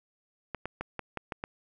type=clicks; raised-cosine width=0.5 ms; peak=-19 dBFS; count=7; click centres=0.547 / 0.656 / 0.81 / 0.993 / 1.173 / 1.322 / 1.439 s; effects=none